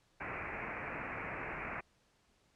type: low-pass noise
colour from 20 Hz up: white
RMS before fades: -42 dBFS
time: 0.2-1.81 s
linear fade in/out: 10 ms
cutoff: 2500 Hz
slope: 96 dB/octave
effects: pink hiss -72 dBFS RMS until 2.55 s + low-pass 8000 Hz 12 dB/octave